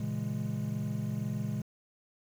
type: chord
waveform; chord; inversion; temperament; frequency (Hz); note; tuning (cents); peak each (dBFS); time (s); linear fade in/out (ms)
triangle; A# half-diminished seventh; none; equal; 116.54 / 138.59 / 164.81 / 207.7; A#2 / C#3 / E3 / G#3; 0 / 0 / 0 / 0; -34 / -35 / -38 / -34; 0-1.62; 5
effects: 9-bit